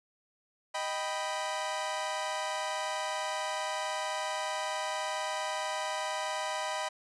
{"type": "chord", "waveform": "sawtooth", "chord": "Eb augmented", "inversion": "none", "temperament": "equal", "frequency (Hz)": [622.3, 784, 987.8], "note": ["Eb5", "G5", "B5"], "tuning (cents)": [0, 0, 0], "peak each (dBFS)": [-33, -34, -32], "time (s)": [0.74, 6.89], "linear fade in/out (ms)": 10, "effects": ["resampled to 22050 Hz", "11-bit"]}